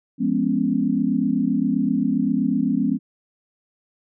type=chord; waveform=sine; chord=C# dominant seventh; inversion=first; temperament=just; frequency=173.24 / 207.9 / 249.5 / 277.2 Hz; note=E#3 / G#3 / B3 / C#4; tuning=-14 / +2 / +18 / 0 cents; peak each=-27 / -23 / -22 / -23 dBFS; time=0.18-2.99 s; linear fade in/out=50 ms; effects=none